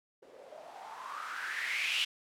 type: noise with low-pass filter sweep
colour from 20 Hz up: violet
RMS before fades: -38 dBFS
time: 0.22-2.05 s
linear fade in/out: 10 ms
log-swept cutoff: 430 to 3000 Hz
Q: 6.1
effects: none